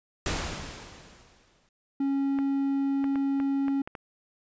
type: noise with exponential decay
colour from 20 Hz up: pink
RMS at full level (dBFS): -28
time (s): 0.26-1.69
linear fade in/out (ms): 2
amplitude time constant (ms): 310
type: tone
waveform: triangle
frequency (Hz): 275.4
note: C#4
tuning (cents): -11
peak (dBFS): -22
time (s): 2-3.82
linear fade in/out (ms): 5
type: clicks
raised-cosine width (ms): 0.5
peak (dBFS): -23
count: 7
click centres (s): 2.388 / 3.042 / 3.157 / 3.401 / 3.682 / 3.875 / 3.952
effects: resampled to 16000 Hz